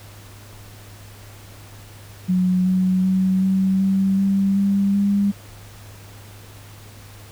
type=tone with pitch steps; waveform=sine; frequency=183.1 / 185.55 / 188.03 / 190.55 / 193.09 / 195.68 / 198.29 / 200.9 Hz; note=F#3 / F#3 / F#3 / G3 / G3 / G3 / G3 / G3; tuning=-18 / +5 / +28 / -49 / -26 / -3 / +20 / +43 cents; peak=-15 dBFS; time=2.28-5.32 s; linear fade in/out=20 ms; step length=380 ms; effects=added 102 Hz sine -41 dBFS peak until 7.31 s + pink hiss -45 dBFS RMS until 7.31 s